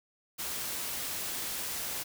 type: noise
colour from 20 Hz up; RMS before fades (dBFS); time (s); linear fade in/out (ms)
white; -36; 0.38-2.04; 20
effects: none